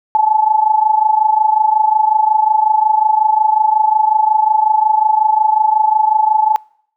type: tone with amplitude modulation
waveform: sine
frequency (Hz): 864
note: A5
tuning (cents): -32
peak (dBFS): -6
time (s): 0.15-6.56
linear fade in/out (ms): 0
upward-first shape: sine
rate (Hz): 25.5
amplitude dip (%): 80
effects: noise-tail reverb RT60 0.6 s tail -25 dB re dry